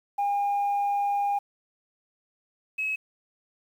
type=tone pair in turn; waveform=sine; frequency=809 / 2568 Hz; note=G#5 / E7; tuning=-46 / -46 cents; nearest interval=octave + minor sixth; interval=2000 cents; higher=second; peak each=-21 / -25 dBFS; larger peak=first; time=0.18-1.39 / 2.78-2.96 s; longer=first; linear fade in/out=10 ms; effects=tanh soft clip ceiling -21 dBFS + 9-bit